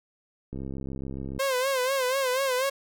click train, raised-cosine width 3 ms, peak -23 dBFS, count 58, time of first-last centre 0.53-1.379 s, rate 67.1 Hz
sawtooth tone with vibrato, 524 Hz, C5, 2 cents sharp, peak -20 dBFS, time 1.39-2.7 s, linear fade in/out 10 ms, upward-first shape sine, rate 4.1 Hz, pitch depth 89 cents each way
effects none

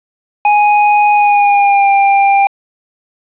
square tone with pitch glide, 831 to 794.4 Hz, G#5 to G5, +1 to +23 cents, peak -7 dBFS, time 0.45-2.47 s, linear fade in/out 2 ms, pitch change -78 cents, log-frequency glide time 1.13-1.9 s, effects resampled to 8000 Hz + 7-bit

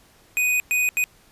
square tone bursts at uneven times, 2489 Hz, D#7, in tune, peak -19 dBFS, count 3, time 0.37-0.6 / 0.71-0.89 / 0.97-1.04 s, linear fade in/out 0 ms, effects pink hiss -55 dBFS RMS until 1.31 s + resampled to 32000 Hz

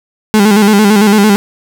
35% pulse tone with vibrato, 207.7 Hz, G#3, in tune, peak -3 dBFS, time 0.34-1.36 s, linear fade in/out 0 ms, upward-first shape square, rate 8.9 Hz, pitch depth 65 cents each way, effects none

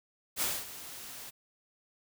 white noise with ADSR envelope, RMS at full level -30 dBFS, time 0.36-1.31 s, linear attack 55 ms, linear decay 230 ms, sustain -15 dB, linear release 22 ms, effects none

